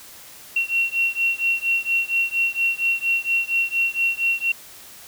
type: beating tone pair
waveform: sine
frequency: 2729 / 2733.3 Hz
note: F7 / F7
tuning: -41 / -38 cents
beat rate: 4.3 Hz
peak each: -22 / -22 dBFS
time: 0.56-4.52 s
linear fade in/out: 5 ms
effects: white hiss -43 dBFS RMS until 5.07 s